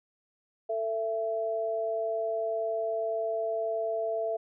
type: tone pair together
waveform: sine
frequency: 445.2 / 667 Hz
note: A4 / E5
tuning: +20 / +20 cents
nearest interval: perfect fifth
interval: 700 cents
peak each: -33 / -29 dBFS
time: 0.69-4.37 s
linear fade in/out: 10 ms
effects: none